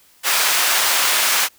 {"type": "high-pass noise", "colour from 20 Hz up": "pink", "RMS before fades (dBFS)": -17, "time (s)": [0.23, 1.49], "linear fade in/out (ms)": 50, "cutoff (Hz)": 1100, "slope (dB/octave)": 12, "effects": ["white hiss -53 dBFS RMS until 1.58 s"]}